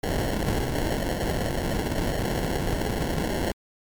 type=noise with sample-and-hold; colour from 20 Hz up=pink; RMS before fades=-26 dBFS; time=0.03-3.52 s; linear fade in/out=5 ms; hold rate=1225 Hz; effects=MP3 96 kbps